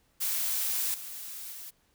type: noise with level steps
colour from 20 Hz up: blue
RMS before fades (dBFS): -30 / -41 / -43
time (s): 0.2-1.71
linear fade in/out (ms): 20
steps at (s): 0.94 / 1.52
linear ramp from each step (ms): 2
effects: pink hiss -69 dBFS RMS until 1.94 s